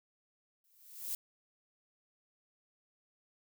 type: noise with exponential growth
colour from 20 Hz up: violet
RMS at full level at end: -35 dBFS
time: 0.64-1.15 s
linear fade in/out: 2 ms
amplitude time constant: 110 ms
effects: none